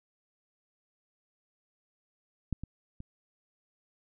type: clicks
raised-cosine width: 5 ms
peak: -18 / -26 / -30 dBFS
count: 3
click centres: 2.527 / 2.636 / 3.004 s
effects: none